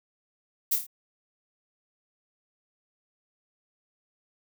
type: noise with echo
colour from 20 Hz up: violet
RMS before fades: -24 dBFS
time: 0.71-0.76 s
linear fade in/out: 10 ms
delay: 27 ms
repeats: 4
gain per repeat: -5 dB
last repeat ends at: 0.868 s
effects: none